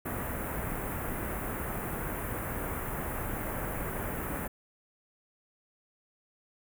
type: band-stop noise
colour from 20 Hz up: pink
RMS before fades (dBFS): -35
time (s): 0.05-4.48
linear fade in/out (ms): 10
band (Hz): 2000 to 11000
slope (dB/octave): 24
effects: none